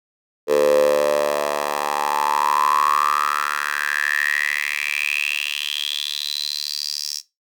10% pulse tone with high-pass filter sweep, 73.42 Hz, D2, in tune, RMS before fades -21 dBFS, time 0.47-7.22 s, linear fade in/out 50 ms, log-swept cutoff 460 to 5400 Hz, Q 8.5, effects noise-tail reverb RT60 0.2 s tail -17 dB re dry

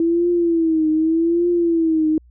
sine tone with vibrato, 329.6 Hz, E4, in tune, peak -14 dBFS, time 0-2.18 s, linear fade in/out 2 ms, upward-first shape triangle, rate 0.84 Hz, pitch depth 110 cents each way, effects added 60 Hz sine -46 dBFS peak until 2.3 s

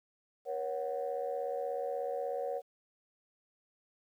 sine chord, F# major, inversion first, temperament equal with one note detuned, 477.9 / 554.4 / 740 Hz, A#4 / C#5 / F#5, +43 / 0 / 0 cents, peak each -37 / -36 / -39 dBFS, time 0.45-2.62 s, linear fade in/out 50 ms, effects tanh soft clip ceiling -25 dBFS + 11-bit

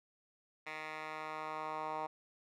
10% pulse tone with band-pass filter sweep, 155.56 Hz, D#3, in tune, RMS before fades -42 dBFS, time 0.66-2.07 s, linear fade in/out 10 ms, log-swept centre 1900 to 940 Hz, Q 2.3, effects none

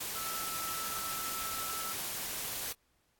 sine tone in noise, 1318.5 Hz, E6, in tune, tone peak -41 dBFS, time 0.15-1.93 s, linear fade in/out 10 ms, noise white, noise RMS -38 dBFS, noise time 0-2.73 s, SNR -6 dB, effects pink hiss -74 dBFS RMS until 3.19 s + AAC 64 kbps

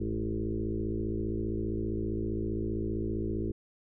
sine tone with frequency modulation, 210.6 Hz, G#3, 24 cents sharp, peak -29 dBFS, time 0-3.52 s, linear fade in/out 10 ms, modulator 55.2 Hz, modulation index 3.5, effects none

